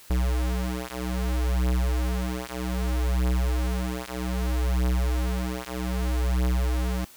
square beating tone pair, 61.74 / 62.37 Hz, B1 / B1, 0 / +18 cents, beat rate 0.63 Hz, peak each -27 dBFS, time 0.1-7.05 s, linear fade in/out 5 ms, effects white hiss -50 dBFS RMS until 7.16 s

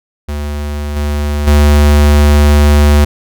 square tone with level steps, 73.42 Hz, D2, in tune, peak -17 / -13 / -5 dBFS, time 0.28-3.05 s, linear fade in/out 10 ms, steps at 0.96 / 1.47 s, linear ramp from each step 5 ms, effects none

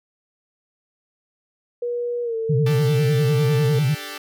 sine tone with pitch glide, 481.1 to 448.9 Hz, B4 to A4, -45 to +35 cents, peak -22 dBFS, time 1.82-3.79 s, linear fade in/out 5 ms, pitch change -120 cents, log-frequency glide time 2.23-2.36 s
sine tone with vibrato, 139.1 Hz, C#3, 6 cents sharp, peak -16 dBFS, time 2.49-3.95 s, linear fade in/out 10 ms, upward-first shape sine, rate 10 Hz, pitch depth 210 cents each way
5% pulse chord, D suspended fourth, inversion none, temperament equal, 293.7 / 392 / 440 Hz, D4 / G4 / A4, 0 / 0 / 0 cents, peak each -24 dBFS, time 2.66-4.18 s, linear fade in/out 5 ms
effects none

